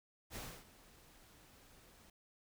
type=noise with ADSR envelope; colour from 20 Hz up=pink; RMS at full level=-45 dBFS; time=0.3-2.1 s; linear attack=57 ms; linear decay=280 ms; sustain=-18 dB; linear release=3 ms; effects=none